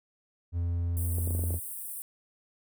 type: tone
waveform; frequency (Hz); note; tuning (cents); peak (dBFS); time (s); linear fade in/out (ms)
triangle; 85.9; F2; -28; -25; 0.52-1.6; 50
type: high-pass noise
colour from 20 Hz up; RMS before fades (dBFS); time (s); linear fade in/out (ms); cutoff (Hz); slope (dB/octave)
pink; -39; 0.97-2.02; 0; 8500; 96
type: clicks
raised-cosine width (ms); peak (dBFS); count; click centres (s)
2; -25; 8; 1.184 / 1.275 / 1.307 / 1.35 / 1.393 / 1.438 / 1.506 / 1.542
effects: none